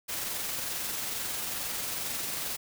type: noise with amplitude modulation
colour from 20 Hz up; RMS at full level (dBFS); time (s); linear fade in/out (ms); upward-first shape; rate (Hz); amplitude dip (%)
white; -33; 0.08-2.57; 20; sine; 22.3; 25
effects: none